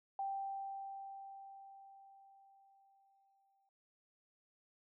sine tone with exponential decay, 784 Hz, G5, in tune, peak -36 dBFS, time 0.19-3.69 s, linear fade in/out 2 ms, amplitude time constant 760 ms, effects none

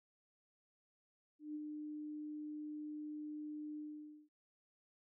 sine tone with ADSR envelope, 301.3 Hz, D4, 44 cents sharp, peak -40 dBFS, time 1.39-4.29 s, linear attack 160 ms, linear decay 33 ms, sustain -3 dB, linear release 510 ms, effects none

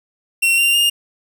45% pulse tone with pitch steps, 2728 / 2776 / 2824 Hz, F7 / F7 / F7, -41 / -11 / +19 cents, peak -12 dBFS, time 0.42-0.9 s, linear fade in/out 10 ms, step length 160 ms, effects none

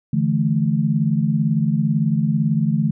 sine chord, D suspended second, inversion none, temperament equal with one note detuned, 146.83 / 164.81 / 217.6 Hz, D3 / E3 / A3, 0 / 0 / -19 cents, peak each -20 dBFS, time 0.13-2.91 s, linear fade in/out 5 ms, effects none

